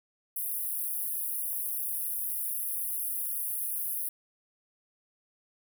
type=high-pass noise; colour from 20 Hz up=pink; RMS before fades=-33 dBFS; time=0.36-4.09 s; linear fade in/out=5 ms; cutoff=9900 Hz; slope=96 dB/octave; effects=none